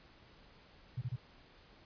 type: tone bursts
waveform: sine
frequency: 123.6 Hz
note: B2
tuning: 2 cents sharp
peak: -34 dBFS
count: 3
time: 0.97-1.162 s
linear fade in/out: 10 ms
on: 46 ms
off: 27 ms
effects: pink hiss -61 dBFS RMS until 1.85 s + resampled to 11025 Hz